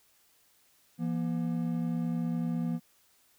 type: tone pair together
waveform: triangle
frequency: 169.07 / 239.1 Hz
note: E3 / A#3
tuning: +44 / +44 cents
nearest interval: tritone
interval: 600 cents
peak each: -29 / -30 dBFS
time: 0.98-2.8 s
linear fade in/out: 50 ms
effects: white hiss -66 dBFS RMS until 3.38 s